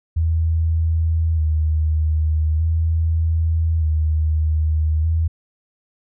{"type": "tone with vibrato", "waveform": "sine", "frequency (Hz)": 79.6, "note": "D#2", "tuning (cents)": 40, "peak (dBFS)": -15, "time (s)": [0.16, 5.28], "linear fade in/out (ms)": 10, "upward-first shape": "square", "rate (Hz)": 0.41, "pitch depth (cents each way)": 36, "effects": []}